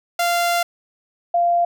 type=tone pair in turn; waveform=sawtooth / sine; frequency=693 / 693 Hz; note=F5 / F5; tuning=-14 / -14 cents; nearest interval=unison; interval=0 cents; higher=neither; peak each=-13 / -14 dBFS; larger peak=first; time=0.19-0.63 / 1.34-1.65 s; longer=first; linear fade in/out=5 ms; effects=none